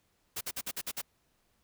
white noise bursts, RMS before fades -36 dBFS, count 7, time 0.36-1.017 s, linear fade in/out 10 ms, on 51 ms, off 50 ms, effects pink hiss -73 dBFS RMS until 1.63 s

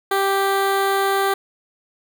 15% pulse tone with notch filter, 392 Hz, G4, in tune, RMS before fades -19 dBFS, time 0.11-1.34 s, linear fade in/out 5 ms, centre 5800 Hz, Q 1.4, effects none

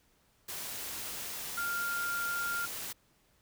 sine tone in noise, 1396.9 Hz, F6, in tune, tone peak -32 dBFS, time 1.57-2.66 s, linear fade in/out 10 ms, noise white, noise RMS -40 dBFS, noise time 0.48-2.93 s, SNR +5 dB, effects pink hiss -69 dBFS RMS until 3.41 s

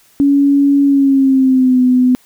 sine tone with pitch glide, 281.3 to 252.1 Hz, C#4 to B3, +26 to +36 cents, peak -7 dBFS, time 0.2-2.15 s, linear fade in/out 0 ms, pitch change -190 cents, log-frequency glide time 0.84-1.81 s, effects white hiss -50 dBFS RMS until 2.25 s

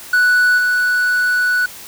triangle tone with level steps, 1480 Hz, F#6, in tune, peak -8 / -11 dBFS, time 0.13-1.66 s, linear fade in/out 5 ms, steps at 0.57 s, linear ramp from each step 20 ms, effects white hiss -35 dBFS RMS until 1.87 s

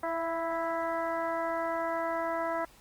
harmonic tone with a mistuned harmonic, 329.6 Hz, E4, in tune, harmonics 1 / 2 / 3 / 4 / 5 / 6, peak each -39 / -32 / -35 / -38 / -42 / -43 dBFS, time 0.03-2.65 s, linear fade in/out 5 ms, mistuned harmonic 2, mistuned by +18 cents, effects pink hiss -58 dBFS RMS until 2.8 s + Opus 24 kbps

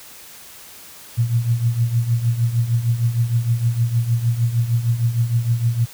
sine tone with tremolo, 117.5 Hz, A#2, 14 cents sharp, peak -12 dBFS, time 1.17-5.86 s, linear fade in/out 20 ms, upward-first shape triangle, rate 6.5 Hz, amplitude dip 80%, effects white hiss -41 dBFS RMS until 5.93 s

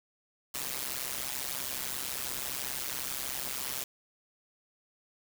white noise with amplitude modulation, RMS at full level -32 dBFS, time 0.54-3.84 s, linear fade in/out 5 ms, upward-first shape sine, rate 132 Hz, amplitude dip 95%, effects none

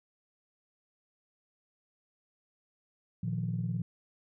sine chord, Bb suspended fourth, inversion none, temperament equal, 116.54 / 155.56 / 174.61 Hz, Bb2 / Eb3 / F3, 0 / 0 / 0 cents, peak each -33 / -36 / -34 dBFS, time 3.23-3.82 s, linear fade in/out 5 ms, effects tanh soft clip ceiling -22 dBFS

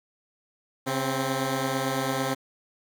10% pulse tone pair together, 135.36 / 261.8 Hz, C#3 / C4, -41 / +1 cents, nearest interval major seventh, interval 1142 cents, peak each -20 dBFS, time 0.86-2.35 s, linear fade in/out 20 ms, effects 9-bit

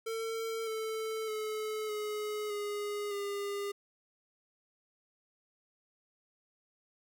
square tone with pitch steps, 450.8 / 441 / 431.4 / 422.1 / 412.9 / 403.9 Hz, A4 / A4 / A4 / G#4 / G#4 / G#4, +42 / +4 / -34 / +28 / -10 / -48 cents, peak -35 dBFS, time 0.06-3.72 s, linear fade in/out 10 ms, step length 610 ms, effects none

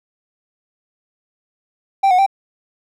triangle tone with pitch steps, 782 / 730 / 782 Hz, G5 / F#5 / G5, -4 / -24 / -4 cents, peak -8 dBFS, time 2.03-2.264 s, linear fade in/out 10 ms, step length 78 ms, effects none

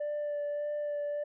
sine tone with vibrato, 587.3 Hz, D5, in tune, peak -29 dBFS, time 0-1.24 s, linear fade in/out 10 ms, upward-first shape sine, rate 1.7 Hz, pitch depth 14 cents each way, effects tanh soft clip ceiling -30 dBFS

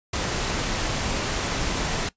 pink noise, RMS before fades -26 dBFS, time 0.13-2.09 s, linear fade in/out 5 ms, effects noise-tail reverb RT60 0.1 s tail -19 dB re dry + resampled to 16000 Hz

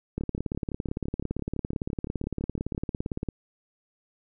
two click trains, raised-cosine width 3 ms, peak -16 / -20 dBFS, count 56 / 16, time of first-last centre 0.18-3.287 / 0.21-2.748 s, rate 17.7 / 5.91 Hz, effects none

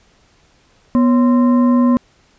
sine tone with frequency modulation, 244.7 Hz, B3, 16 cents flat, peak -9 dBFS, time 0.95-1.97 s, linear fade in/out 0 ms, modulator 796 Hz, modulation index 0.43, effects pink hiss -54 dBFS RMS until 2.38 s + resampled to 16000 Hz

